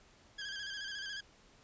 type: tone with vibrato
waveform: 20% pulse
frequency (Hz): 1620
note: G#6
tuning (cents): -43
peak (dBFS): -35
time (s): 0.38-1.21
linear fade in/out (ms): 10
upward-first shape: square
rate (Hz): 14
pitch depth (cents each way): 47
effects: pink hiss -63 dBFS RMS until 1.63 s + resampled to 16000 Hz